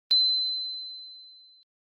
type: tone with exponential decay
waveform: sine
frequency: 4056 Hz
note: B7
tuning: 45 cents sharp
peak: -16 dBFS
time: 0.11-1.63 s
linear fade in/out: 0 ms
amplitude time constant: 330 ms
effects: Opus 24 kbps